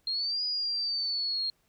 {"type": "exponential two-way sweep", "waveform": "sine", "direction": "up then down", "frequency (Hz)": [4186, 4939, 4232], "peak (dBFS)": -28, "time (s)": [0.07, 1.5], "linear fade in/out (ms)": 2, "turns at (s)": 0.44, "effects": ["pink hiss -71 dBFS RMS until 1.68 s"]}